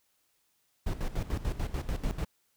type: noise with tremolo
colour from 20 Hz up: brown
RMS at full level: -30 dBFS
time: 0.86-2.25 s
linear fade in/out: 10 ms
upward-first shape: square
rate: 6.8 Hz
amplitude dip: 75%
effects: white hiss -73 dBFS RMS until 2.56 s